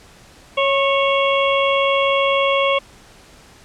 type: harmonic tone with a mistuned harmonic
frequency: 552 Hz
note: C#5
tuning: 7 cents flat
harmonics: 1 / 2 / 4 / 5 / 6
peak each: -17 / -20 / -23 / -24 / -25 dBFS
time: 0.57-2.79 s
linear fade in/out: 10 ms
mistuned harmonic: 2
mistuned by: -20 cents
effects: pink hiss -46 dBFS RMS until 3.64 s + low-pass 9000 Hz 12 dB/octave